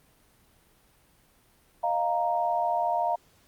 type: chord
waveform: sine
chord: Eb suspended second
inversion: none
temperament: equal with one note detuned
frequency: 618 / 698.5 / 932.3 Hz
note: Eb5 / F5 / Bb5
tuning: -12 / 0 / 0 cents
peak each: -32 / -26 / -28 dBFS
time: 1.83-3.16 s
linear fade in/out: 10 ms
effects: pink hiss -62 dBFS RMS until 3.47 s + Opus 32 kbps